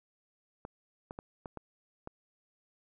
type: clicks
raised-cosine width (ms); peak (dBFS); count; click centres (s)
1; -27; 6; 0.651 / 1.109 / 1.189 / 1.458 / 1.573 / 2.074
effects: none